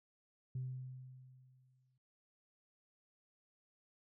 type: tone with exponential decay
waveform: sine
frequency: 128.6 Hz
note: C3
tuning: 30 cents flat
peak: -36 dBFS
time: 0.55-1.98 s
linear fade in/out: 5 ms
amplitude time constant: 310 ms
effects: tanh soft clip ceiling -34 dBFS